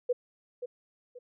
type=tone with echo; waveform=sine; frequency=493 Hz; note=B4; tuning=3 cents flat; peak=-23 dBFS; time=0.09-0.13 s; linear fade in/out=10 ms; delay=530 ms; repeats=2; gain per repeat=-10 dB; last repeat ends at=1.19 s; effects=none